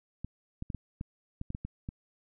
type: clicks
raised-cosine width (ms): 5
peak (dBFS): -24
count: 10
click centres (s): 0.246 / 0.624 / 0.702 / 0.747 / 1.011 / 1.414 / 1.504 / 1.549 / 1.65 / 1.889
effects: none